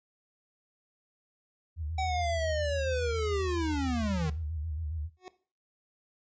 sine tone with vibrato, 78.3 Hz, D#2, 11 cents sharp, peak -32 dBFS, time 1.76-5.1 s, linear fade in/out 50 ms, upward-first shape square, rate 7.3 Hz, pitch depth 83 cents each way
square linear sweep, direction down, 766 to 146.83 Hz, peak -30 dBFS, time 1.98-4.3 s, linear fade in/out 5 ms
25% pulse tone with exponential growth, 368 Hz, F#4, 9 cents flat, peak -35 dBFS, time 5.17-5.28 s, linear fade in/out 0 ms, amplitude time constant 23 ms
effects noise-tail reverb RT60 0.4 s tail -17 dB re dry + resampled to 16000 Hz

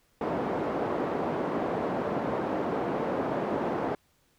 pink band-pass noise, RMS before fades -30 dBFS, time 0.21-3.95 s, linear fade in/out 2 ms, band 280 to 790 Hz, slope 12 dB/octave, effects pink hiss -68 dBFS RMS until 4.38 s

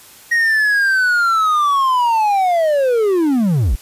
triangle linear sweep, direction down, 1888 to 38.49 Hz, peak -10 dBFS, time 0.31-3.76 s, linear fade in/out 10 ms, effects white hiss -42 dBFS RMS until 3.81 s + resampled to 32000 Hz

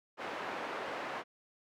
pink band-pass noise, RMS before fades -40 dBFS, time 0.17-1.24 s, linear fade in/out 50 ms, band 440 to 1900 Hz, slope 12 dB/octave, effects none

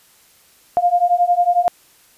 sine beating tone pair, 698.5 / 709.5 Hz, F5 / F5, 0 / +27 cents, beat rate 11 Hz, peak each -16 / -15 dBFS, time 0.77-1.68 s, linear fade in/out 0 ms, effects white hiss -52 dBFS RMS until 2.17 s + resampled to 32000 Hz

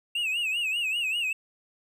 triangle tone with vibrato, 2697 Hz, E7, 39 cents sharp, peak -24 dBFS, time 0.15-1.33 s, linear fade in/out 5 ms, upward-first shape sine, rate 5.1 Hz, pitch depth 130 cents each way, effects none

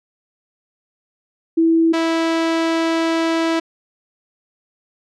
sine / sawtooth tone pair in turn, 328.1 / 328.1 Hz, E4 / E4, -8 / -8 cents, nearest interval unison, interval 0 cents, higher neither, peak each -11 / -12 dBFS, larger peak first, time 1.57-1.93 / 1.93-3.6 s, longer second, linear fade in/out 10 ms, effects low-pass 5000 Hz 12 dB/octave

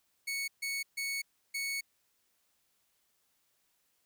sawtooth tone bursts at uneven times, 2217 Hz, C#7, in tune, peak -30 dBFS, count 4, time 0.27-0.48 / 0.62-0.83 / 0.97-1.22 / 1.54-1.81 s, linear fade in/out 10 ms, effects white hiss -75 dBFS RMS until 4.05 s

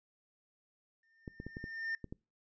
triangle tone with exponential growth, 1809 Hz, A6, 48 cents sharp, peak -31 dBFS, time 1.03-1.95 s, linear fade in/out 2 ms, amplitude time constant 200 ms
clicks, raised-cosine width 3 ms, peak -29 dBFS, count 7, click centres 1.278 / 1.401 / 1.466 / 1.569 / 1.641 / 2.043 / 2.125 s
effects noise-tail reverb RT60 0.3 s tail -26 dB re dry + resampled to 16000 Hz

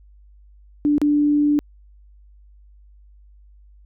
sine tone with dropouts, 293.7 Hz, D4, in tune, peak -14 dBFS, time 0.85-1.59 s, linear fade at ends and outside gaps 0 ms, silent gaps 0.981-1.016 s, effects added 50 Hz sine -46 dBFS peak until 3.85 s

